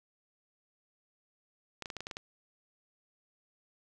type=clicks; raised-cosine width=0.2 ms; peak=-22 dBFS; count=8; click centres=1.823 / 1.858 / 1.902 / 1.967 / 2.006 / 2.069 / 2.112 / 2.169 s; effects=none

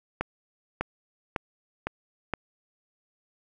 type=accelerating click train; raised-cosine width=0.5 ms; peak=-12 dBFS; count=5; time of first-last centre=0.21-2.337 s; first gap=600 ms; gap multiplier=0.92; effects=none

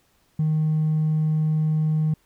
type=tone with hard clipping; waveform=sine; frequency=155.56 Hz; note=D#3; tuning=in tune; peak=-19 dBFS; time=0.39-2.14 s; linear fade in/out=5 ms; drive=1 dB; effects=pink hiss -64 dBFS RMS until 2.25 s

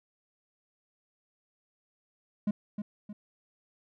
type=tone with echo; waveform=triangle; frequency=207.7 Hz; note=G#3; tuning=in tune; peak=-23 dBFS; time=2.47-2.51 s; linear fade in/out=5 ms; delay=310 ms; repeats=2; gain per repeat=-7 dB; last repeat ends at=3.13 s; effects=none

